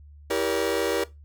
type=chord; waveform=40% pulse; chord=E diminished seventh; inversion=none; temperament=just; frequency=329.6 / 395.6 / 474.7 / 569.6 Hz; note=E4 / G4 / Bb4 / Db5; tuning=0 / +16 / +31 / +47 cents; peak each=-30 / -28 / -26 / -29 dBFS; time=0.3-1.04 s; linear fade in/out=5 ms; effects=noise-tail reverb RT60 0.2 s tail -18 dB re dry + added 73 Hz sine -45 dBFS peak until 1.24 s